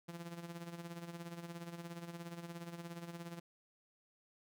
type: tone with tremolo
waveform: sawtooth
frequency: 170.4 Hz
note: F3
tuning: 42 cents flat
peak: -39 dBFS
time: 0.08-3.4 s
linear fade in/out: 10 ms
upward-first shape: sine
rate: 17 Hz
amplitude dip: 65%
effects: none